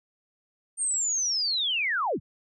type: linear sweep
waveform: sine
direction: down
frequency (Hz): 8870 to 61.74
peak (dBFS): -24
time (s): 0.77-2.2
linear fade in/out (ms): 50
effects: none